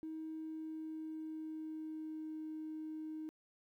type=tone with pitch glide; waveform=triangle; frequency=316.8 to 312.4 Hz; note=D#4 to D#4; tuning=+31 to +7 cents; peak=-38 dBFS; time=0.03-3.29 s; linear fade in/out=0 ms; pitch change=-24 cents; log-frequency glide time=0.3-2.44 s; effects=tanh soft clip ceiling -39 dBFS + 13-bit